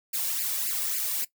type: noise with flanger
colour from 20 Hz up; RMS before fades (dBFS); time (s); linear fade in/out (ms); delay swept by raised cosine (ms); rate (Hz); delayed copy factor
blue; -29; 0.13-1.25; 10; 0.41 to 1.81; 3.6; +0.7
effects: noise-tail reverb RT60 0.1 s tail -18 dB re dry